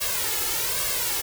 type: noise with flanger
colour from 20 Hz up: white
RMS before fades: -26 dBFS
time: 0-1.22 s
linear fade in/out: 20 ms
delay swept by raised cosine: 1.8 to 2.37 ms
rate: 1.2 Hz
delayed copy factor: +0.85
effects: none